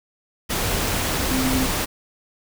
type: tone in noise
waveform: sine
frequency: 260 Hz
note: C4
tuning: 11 cents flat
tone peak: -21 dBFS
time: 1.3-1.67 s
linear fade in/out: 20 ms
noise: pink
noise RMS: -23 dBFS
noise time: 0.49-1.86 s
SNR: -1 dB
effects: none